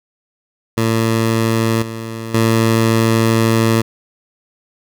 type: tone with level steps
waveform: 15% pulse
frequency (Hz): 113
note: A2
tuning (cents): +47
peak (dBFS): -7 / -18 / -5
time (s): 0.77-3.82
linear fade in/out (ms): 10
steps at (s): 1.82 / 2.34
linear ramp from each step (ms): 5
effects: none